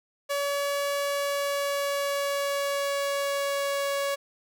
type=tone with pitch glide; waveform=sawtooth; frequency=567 to 560.2 Hz; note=C#5 to C#5; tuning=+39 to +18 cents; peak=-22 dBFS; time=0.29-4.16 s; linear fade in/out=20 ms; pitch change=-21 cents; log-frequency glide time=1-3.96 s; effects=none